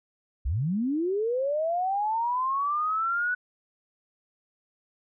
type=linear sweep; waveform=sine; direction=up; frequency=51.91 to 1490 Hz; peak=-24 dBFS; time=0.45-3.35 s; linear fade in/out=10 ms; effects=none